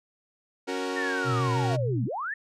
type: chord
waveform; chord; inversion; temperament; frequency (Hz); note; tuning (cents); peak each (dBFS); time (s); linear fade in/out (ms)
sawtooth; F# major; second; equal; 277.2 / 370 / 466.2; C#4 / F#4 / A#4; 0 / 0 / 0; -29; 0.67-1.77; 20
type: linear two-way sweep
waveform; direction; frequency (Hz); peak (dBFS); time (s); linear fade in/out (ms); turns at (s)
sine; down then up; 1855 to 185 to 1855; -29; 0.96-2.34; 5; 2.05
type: tone with vibrato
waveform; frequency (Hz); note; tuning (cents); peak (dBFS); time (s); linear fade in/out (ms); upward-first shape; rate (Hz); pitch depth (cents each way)
sine; 123.47; B2; 0; -25; 1.24-2.09; 50; square; 6.3; 64
effects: low-pass 7000 Hz 12 dB/octave